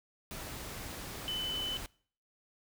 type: tone in noise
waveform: sine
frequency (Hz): 3018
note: F#7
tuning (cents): +34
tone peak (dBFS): -33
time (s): 1.28-1.77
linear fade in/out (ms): 0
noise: pink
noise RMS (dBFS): -43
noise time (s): 0.31-1.86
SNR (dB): +7
effects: noise-tail reverb RT60 0.5 s tail -23 dB re dry